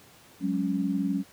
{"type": "chord", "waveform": "sine", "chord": "F# suspended second", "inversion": "none", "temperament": "equal with one note detuned", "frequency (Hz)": [185, 204.8, 277.2], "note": ["F#3", "G#3", "C#4"], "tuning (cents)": [0, -24, 0], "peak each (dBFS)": [-29, -30, -28], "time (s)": [0.4, 1.24], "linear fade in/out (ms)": 50, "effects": ["pink hiss -54 dBFS RMS until 1.32 s", "high-pass 100 Hz 12 dB/octave"]}